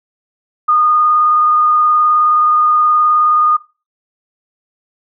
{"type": "tone with vibrato", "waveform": "sine", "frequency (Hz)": 1226, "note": "D#6", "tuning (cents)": -26, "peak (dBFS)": -8, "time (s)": [0.68, 3.57], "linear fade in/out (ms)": 10, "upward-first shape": "sine", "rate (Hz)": 19, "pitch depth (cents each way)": 12, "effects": ["noise-tail reverb RT60 0.3 s tail -19 dB re dry"]}